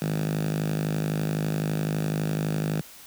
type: tone with high-pass filter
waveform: 5% pulse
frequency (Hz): 51.91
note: G#1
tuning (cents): 0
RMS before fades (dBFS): -27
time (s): 0.02-2.81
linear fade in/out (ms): 0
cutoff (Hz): 160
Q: 5.3
effects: white hiss -47 dBFS RMS until 3.06 s